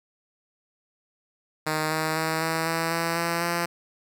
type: tone with pitch steps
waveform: 5% pulse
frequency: 155.56 / 157.73 / 159.93 / 162.17 / 164.43 / 166.73 / 169.05 / 171.41 Hz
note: D#3 / D#3 / D#3 / E3 / E3 / E3 / E3 / F3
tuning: 0 / +24 / +48 / -28 / -4 / +20 / +44 / -32 cents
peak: -13 dBFS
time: 1.66-3.66 s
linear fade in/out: 10 ms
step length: 250 ms
effects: none